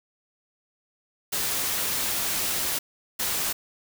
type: noise bursts at uneven times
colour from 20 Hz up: white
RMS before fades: -27 dBFS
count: 2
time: 1.32-2.79 / 3.19-3.53 s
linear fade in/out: 10 ms
effects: none